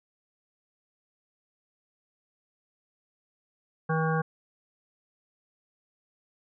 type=harmonic tone; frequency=159.9 Hz; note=D#3; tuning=48 cents sharp; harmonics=1 / 3 / 5 / 7 / 9 / 10; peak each=-26 / -31 / -33 / -34 / -36 / -36 dBFS; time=3.89-4.22 s; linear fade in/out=10 ms; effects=none